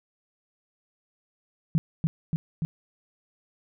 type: tone with echo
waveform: sine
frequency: 160.7 Hz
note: E3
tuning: 44 cents flat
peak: -18 dBFS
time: 1.75-1.78 s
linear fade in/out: 0 ms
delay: 290 ms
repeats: 3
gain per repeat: -2 dB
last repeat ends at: 2.65 s
effects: none